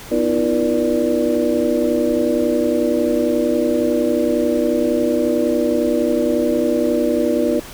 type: tone cluster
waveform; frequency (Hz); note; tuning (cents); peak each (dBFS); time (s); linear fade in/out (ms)
sine; 248.7 / 312.3 / 343.3 / 478.6 / 587; B3 / D#4 / F4 / A#4 / D5; +12 / +7 / -30 / +46 / -1; -21; 0.11-7.6; 10
effects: pink hiss -36 dBFS RMS until 7.73 s